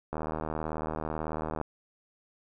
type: click train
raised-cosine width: 1 ms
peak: -19 dBFS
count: 117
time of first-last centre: 0.13-1.613 s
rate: 78.2 Hz
effects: none